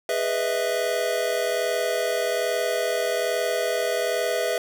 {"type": "chord", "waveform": "square", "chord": "E major seventh", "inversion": "first", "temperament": "just", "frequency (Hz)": [412, 494.4, 618.1, 659.3], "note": ["G#4", "B4", "D#5", "E5"], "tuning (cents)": [-14, 2, -12, 0], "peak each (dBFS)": [-31, -28, -31, -27], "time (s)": [0.09, 4.58], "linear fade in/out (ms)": 2, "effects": []}